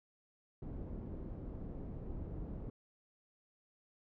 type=low-pass noise; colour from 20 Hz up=pink; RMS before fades=-44 dBFS; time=0.62-2.7 s; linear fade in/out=2 ms; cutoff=350 Hz; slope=12 dB/octave; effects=none

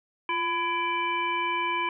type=harmonic tone with a mistuned harmonic; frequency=334.3 Hz; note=E4; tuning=24 cents sharp; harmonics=1 / 3 / 5 / 7 / 9; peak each=-36 / -27 / -38 / -30 / -38 dBFS; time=0.29-1.89 s; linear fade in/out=2 ms; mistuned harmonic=1; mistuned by=+68 cents; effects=none

